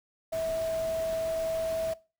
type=tone in noise; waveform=sine; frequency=650 Hz; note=E5; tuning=24 cents flat; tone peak=-28 dBFS; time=0.32-1.94 s; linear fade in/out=10 ms; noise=pink; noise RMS=-43 dBFS; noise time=0.32-1.94 s; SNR=+12 dB; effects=noise-tail reverb RT60 0.3 s tail -20 dB re dry